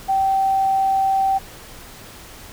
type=tone; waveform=sine; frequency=775 Hz; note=G5; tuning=20 cents flat; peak=-15 dBFS; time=0.08-1.39 s; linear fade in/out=20 ms; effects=pink hiss -40 dBFS RMS until 2.52 s